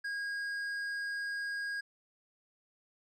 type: tone with tanh clipping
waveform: triangle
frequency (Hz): 1634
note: G#6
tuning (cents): -29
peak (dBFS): -36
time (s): 0.04-1.81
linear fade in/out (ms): 10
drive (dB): 12
effects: none